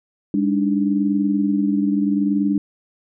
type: tone cluster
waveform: sine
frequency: 202.1 / 290.6 / 311.3 Hz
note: G#3 / D4 / D#4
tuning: -47 / -18 / +1 cents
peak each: -19 / -19 / -27 dBFS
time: 0.34-2.58 s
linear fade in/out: 2 ms
effects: none